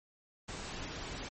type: noise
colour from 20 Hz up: pink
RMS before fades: -42 dBFS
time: 0.48-1.29 s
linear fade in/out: 10 ms
effects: MP3 32 kbps